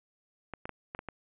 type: clicks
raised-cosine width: 0.5 ms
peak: -23 dBFS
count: 6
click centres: 0.537 / 0.655 / 0.693 / 0.949 / 0.991 / 1.087 s
effects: resampled to 8000 Hz + 9-bit